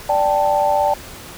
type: chord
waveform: sine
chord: D suspended fourth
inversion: none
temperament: equal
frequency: 587.3 / 784 / 880 Hz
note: D5 / G5 / A5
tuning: 0 / 0 / 0 cents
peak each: -18 dBFS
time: 0.09-0.94 s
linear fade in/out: 5 ms
effects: pink hiss -36 dBFS RMS until 1.37 s